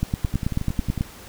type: two click trains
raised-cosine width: 5 ms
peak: -14 / -9 dBFS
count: 9 / 10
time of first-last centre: 0.25-0.977 / 0.03-1.009 s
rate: 11 / 9.19 Hz
effects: pink hiss -43 dBFS RMS until 1.28 s